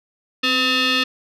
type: tone with frequency modulation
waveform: sine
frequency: 506 Hz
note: B4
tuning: 42 cents sharp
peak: -14 dBFS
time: 0.43-1.04 s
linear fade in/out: 10 ms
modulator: 767 Hz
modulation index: 5
effects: tanh soft clip ceiling -13 dBFS